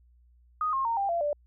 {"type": "tone with pitch steps", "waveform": "sine", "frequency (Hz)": [1244.5, 1071, 921.6, 793.1, 682.5, 587.3], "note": ["D#6", "C6", "A#5", "G5", "F5", "D5"], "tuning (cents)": [0, 40, -20, 20, -40, 0], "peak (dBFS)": -25, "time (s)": [0.61, 1.33], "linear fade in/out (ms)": 2, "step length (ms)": 120, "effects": ["added 60 Hz sine -57 dBFS peak until 1.46 s"]}